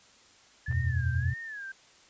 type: tone with vibrato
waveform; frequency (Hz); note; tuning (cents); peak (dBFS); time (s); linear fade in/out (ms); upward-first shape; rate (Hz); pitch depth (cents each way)
sine; 1700; G#6; +40; -37; 0.66-1.72; 5; sine; 1.7; 140
type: chord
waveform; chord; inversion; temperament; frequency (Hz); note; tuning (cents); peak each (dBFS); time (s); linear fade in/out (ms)
sine; E suspended second; none; equal; 82.41 / 92.5 / 123.47; E2 / F#2 / B2; 0 / 0 / 0; -30 / -31 / -29; 0.68-1.34; 10
type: clicks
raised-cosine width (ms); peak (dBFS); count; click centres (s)
0.5; -35; 2; 0.714 / 0.726
effects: white hiss -58 dBFS RMS until 2.09 s + resampled to 16000 Hz